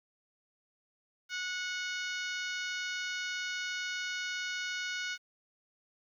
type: harmonic tone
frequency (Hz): 733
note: F#5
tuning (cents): -16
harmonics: 2 / 3 / 4 / 5 / 6 / 7 / 8 / 9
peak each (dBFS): -37 / -41 / -43 / -45 / -47 / -48 / -49 / -50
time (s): 1.29-5.18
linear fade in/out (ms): 50
effects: 11-bit